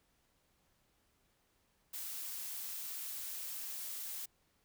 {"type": "noise", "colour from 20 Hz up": "blue", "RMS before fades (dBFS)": -43, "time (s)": [1.93, 4.26], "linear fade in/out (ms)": 10, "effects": ["pink hiss -75 dBFS RMS until 4.64 s"]}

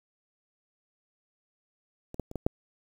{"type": "clicks", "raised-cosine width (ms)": 2, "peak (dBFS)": [-27, -17, -28, -19, -10], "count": 5, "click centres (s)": [2.144, 2.197, 2.314, 2.357, 2.465], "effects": ["8-bit"]}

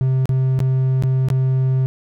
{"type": "tone with dropouts", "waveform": "triangle", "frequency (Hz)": 131, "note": "C3", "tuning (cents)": 2, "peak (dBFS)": -12, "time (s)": [0.01, 1.86], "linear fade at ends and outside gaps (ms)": 0, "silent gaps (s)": [[0.256, 0.292], [0.591, 0.603], [1.024, 1.036], [1.286, 1.302]], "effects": []}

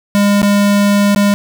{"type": "tone with dropouts", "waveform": "square", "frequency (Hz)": 202.9, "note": "G#3", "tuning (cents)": -40, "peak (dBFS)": -9, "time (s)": [0.15, 1.34], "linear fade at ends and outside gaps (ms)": 0, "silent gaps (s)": [[0.418, 0.429], [1.148, 1.161]], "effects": []}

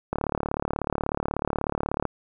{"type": "click train", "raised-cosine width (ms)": 1, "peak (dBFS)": -11, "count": 71, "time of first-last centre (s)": [0.13, 2.053], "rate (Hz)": 36.4, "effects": []}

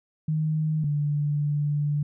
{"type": "tone pair in turn", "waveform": "sine", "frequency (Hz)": [155.56, 146.83], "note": ["D#3", "D3"], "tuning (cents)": [0, 0], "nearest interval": "minor second", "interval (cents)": 100, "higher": "first", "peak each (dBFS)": -22, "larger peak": "neither", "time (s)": [[0.28, 0.84], [0.84, 2.03]], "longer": "second", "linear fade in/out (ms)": 5, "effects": []}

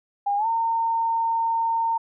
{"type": "tone with pitch glide", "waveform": "sine", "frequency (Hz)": [809, 913.3], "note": ["G#5", "A#5"], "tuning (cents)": [-46, -36], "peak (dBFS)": -20, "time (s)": [0.26, 1.98], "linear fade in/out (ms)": 10, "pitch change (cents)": 210, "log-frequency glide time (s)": [0.37, 0.47], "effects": []}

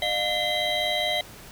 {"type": "tone cluster", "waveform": "triangle", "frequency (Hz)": [606, 711, 2050, 3168, 3901], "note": ["D#5", "F5", "C7", "G7", "B7"], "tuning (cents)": [-46, 31, -36, 18, -22], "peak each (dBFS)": -28, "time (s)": [0.02, 1.21], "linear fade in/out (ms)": 2, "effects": ["pink hiss -45 dBFS RMS until 1.51 s"]}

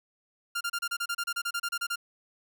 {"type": "tone bursts", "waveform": "sawtooth", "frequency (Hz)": 1396.9, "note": "F6", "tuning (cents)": 0, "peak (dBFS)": -25, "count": 16, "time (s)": [0.55, 1.959], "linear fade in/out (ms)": 10, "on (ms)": 59, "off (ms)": 31, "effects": []}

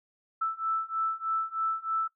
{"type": "beating tone pair", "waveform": "sine", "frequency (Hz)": [1318.5, 1321.7], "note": ["E6", "E6"], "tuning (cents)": [0, 4], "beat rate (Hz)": 3.2, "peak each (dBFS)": [-31, -30], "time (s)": [0.41, 2.08], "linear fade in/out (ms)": 10, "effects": ["noise-tail reverb RT60 0.1 s tail -17 dB re dry"]}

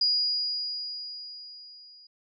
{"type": "tone with level ramp", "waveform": "sine", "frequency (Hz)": 4885, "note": "D#8", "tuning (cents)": -33, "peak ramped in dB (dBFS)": [-20, -50], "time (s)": [0.01, 2.07], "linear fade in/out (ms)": 5, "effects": []}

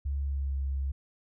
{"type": "tone with pitch glide", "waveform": "sine", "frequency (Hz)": [69.8, 68.05], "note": ["C#2", "C#2"], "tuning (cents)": [13, -31], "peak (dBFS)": -28, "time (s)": [0.05, 0.92], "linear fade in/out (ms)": 10, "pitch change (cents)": -44, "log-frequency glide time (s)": [0.23, 0.56], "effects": []}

